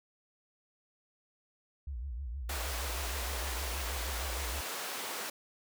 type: tone with vibrato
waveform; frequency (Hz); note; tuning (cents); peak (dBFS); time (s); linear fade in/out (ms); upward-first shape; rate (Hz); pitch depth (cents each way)
sine; 63.3; B1; +43; -36; 1.87-4.61; 5; sine; 6.4; 210
type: high-pass noise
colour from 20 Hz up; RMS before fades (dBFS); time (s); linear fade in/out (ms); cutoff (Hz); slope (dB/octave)
pink; -39; 2.49-5.3; 5; 480; 12
effects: none